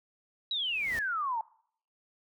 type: exponential sweep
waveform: sine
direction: down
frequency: 3951 to 863 Hz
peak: -29 dBFS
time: 0.51-1.41 s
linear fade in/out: 2 ms
type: noise with exponential growth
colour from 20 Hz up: pink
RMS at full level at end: -40 dBFS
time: 0.54-0.99 s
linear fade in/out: 1 ms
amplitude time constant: 96 ms
effects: noise-tail reverb RT60 0.6 s tail -22 dB re dry